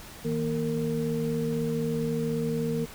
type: tone cluster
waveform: sine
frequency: 158.6 / 234.7 / 459.4 Hz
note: D#3 / A#3 / A#4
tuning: +33 / +12 / -25 cents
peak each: -30 dBFS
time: 0.24-2.86 s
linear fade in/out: 20 ms
effects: pink hiss -45 dBFS RMS until 2.94 s